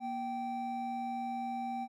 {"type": "tone pair together", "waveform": "triangle", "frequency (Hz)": [237.8, 777.1], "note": ["A#3", "G5"], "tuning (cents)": [35, -15], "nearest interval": "octave + major sixth", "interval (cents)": 2050, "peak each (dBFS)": [-38, -34], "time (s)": [0, 1.88], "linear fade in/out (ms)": 50, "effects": []}